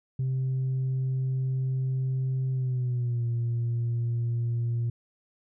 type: tone with pitch glide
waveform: sine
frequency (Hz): 130.81 to 117.89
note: C3 to A#2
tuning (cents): 0 to +20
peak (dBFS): -23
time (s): 0.19-4.9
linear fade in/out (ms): 5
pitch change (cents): -180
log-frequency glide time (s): 2.52-3.25
effects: tanh soft clip ceiling -23 dBFS